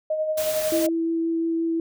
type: tone with tremolo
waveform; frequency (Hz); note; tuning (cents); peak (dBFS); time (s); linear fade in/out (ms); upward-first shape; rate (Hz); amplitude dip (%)
sine; 622.3; D#5; 0; -20; 0.1-0.89; 5; sine; 11; 45
type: noise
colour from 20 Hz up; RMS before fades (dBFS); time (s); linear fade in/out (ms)
white; -31; 0.37-0.87; 10
type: tone with vibrato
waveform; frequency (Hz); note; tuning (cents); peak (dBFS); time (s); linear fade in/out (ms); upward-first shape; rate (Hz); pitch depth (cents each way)
sine; 330; E4; +2; -21; 0.72-1.8; 2; triangle; 5.7; 8
effects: none